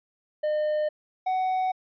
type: tone pair in turn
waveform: triangle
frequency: 607 / 747 Hz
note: D#5 / F#5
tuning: -43 / +16 cents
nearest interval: major third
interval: 359 cents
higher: second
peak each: -21 dBFS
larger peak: neither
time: 0.43-0.89 / 1.26-1.72 s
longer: neither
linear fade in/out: 10 ms
effects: resampled to 11025 Hz